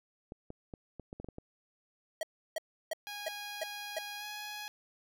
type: clicks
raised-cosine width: 2 ms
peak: -30 dBFS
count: 9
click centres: 0.321 / 0.504 / 0.738 / 0.997 / 1.129 / 1.2 / 1.245 / 1.287 / 1.384 s
type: tone bursts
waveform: square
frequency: 640 Hz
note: D#5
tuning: 49 cents sharp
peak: -33 dBFS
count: 6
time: 2.21-3.986 s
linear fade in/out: 2 ms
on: 21 ms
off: 330 ms
type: tone with pitch glide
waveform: 10% pulse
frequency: 823 to 835.5 Hz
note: G#5 to G#5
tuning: -16 to +10 cents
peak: -32 dBFS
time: 3.07-4.68 s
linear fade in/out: 0 ms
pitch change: +26 cents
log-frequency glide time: 4.18-4.24 s
effects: none